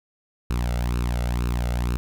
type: tone with flanger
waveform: sawtooth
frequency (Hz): 60.1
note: B1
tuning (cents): -46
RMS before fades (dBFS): -24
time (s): 0.5-1.97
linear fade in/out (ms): 0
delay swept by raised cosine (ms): 0.74 to 1.47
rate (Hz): 2.1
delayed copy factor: +0.65
effects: none